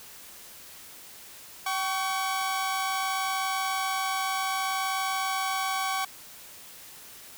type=tone pair together; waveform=sawtooth; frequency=769 / 1123.2 Hz; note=G5 / C#6; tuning=-33 / +22 cents; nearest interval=perfect fifth; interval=655 cents; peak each=-26 dBFS; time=1.66-6.05 s; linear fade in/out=5 ms; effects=white hiss -47 dBFS RMS until 7.37 s